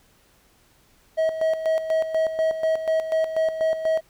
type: tone with tremolo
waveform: triangle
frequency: 640 Hz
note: D#5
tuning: 49 cents sharp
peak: -16 dBFS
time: 1.17-4.01 s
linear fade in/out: 20 ms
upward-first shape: square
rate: 4.1 Hz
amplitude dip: 65%
effects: pink hiss -59 dBFS RMS until 4.09 s